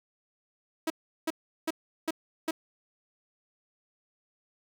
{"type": "tone bursts", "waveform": "sawtooth", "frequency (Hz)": 321.7, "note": "E4", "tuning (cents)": -42, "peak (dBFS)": -23, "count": 5, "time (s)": [0.87, 2.51], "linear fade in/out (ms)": 5, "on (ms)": 32, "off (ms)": 370, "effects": ["10-bit"]}